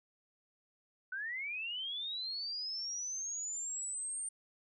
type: linear sweep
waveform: sine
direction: up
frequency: 1478 to 8870 Hz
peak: -37 dBFS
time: 1.12-4.29 s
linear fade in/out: 5 ms
effects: none